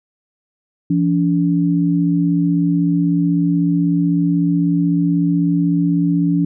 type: tone pair together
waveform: sine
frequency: 170.35 / 286.5 Hz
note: F3 / D4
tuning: -43 / -43 cents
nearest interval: major sixth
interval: 900 cents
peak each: -15 / -16 dBFS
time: 0.9-6.45 s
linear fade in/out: 5 ms
effects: none